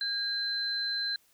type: tone pair together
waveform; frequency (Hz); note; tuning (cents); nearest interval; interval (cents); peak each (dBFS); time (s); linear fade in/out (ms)
sine; 1619 / 4080; G#6 / C8; -45 / -44; octave + major third; 1601; -35 / -30; 0.01-1.16; 2
effects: white hiss -66 dBFS RMS until 1.33 s